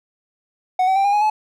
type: tone with pitch steps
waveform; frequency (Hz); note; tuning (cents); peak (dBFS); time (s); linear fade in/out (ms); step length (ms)
triangle; 740 / 762.1 / 784.9 / 808.4 / 832.5 / 857.4; F#5 / G5 / G5 / G#5 / G#5 / A5; 0 / -49 / +2 / -47 / +4 / -45; -12; 0.79-1.3; 5; 85
effects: none